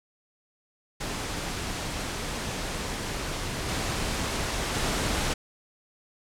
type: noise with level steps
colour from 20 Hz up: pink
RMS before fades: -32 / -29 / -27 dBFS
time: 1-5.34 s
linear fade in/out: 10 ms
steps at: 3.68 / 4.74 s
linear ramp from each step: 10 ms
effects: low-pass 9000 Hz 12 dB/octave